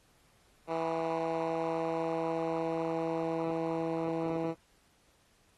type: tone with band-pass filter sweep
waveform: 10% pulse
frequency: 163.9 Hz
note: E3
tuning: 10 cents flat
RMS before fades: -33 dBFS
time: 0.67-4.55 s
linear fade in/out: 50 ms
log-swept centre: 650 to 350 Hz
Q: 0.97
effects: pink hiss -67 dBFS RMS until 5.57 s + AAC 32 kbps